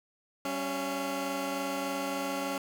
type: tone cluster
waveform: 15% pulse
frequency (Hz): 192.7 / 277.4 / 680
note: G3 / C#4 / F5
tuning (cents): -29 / +1 / -46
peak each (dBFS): -34 / -26 / -34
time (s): 0.45-2.58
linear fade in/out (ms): 2
effects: none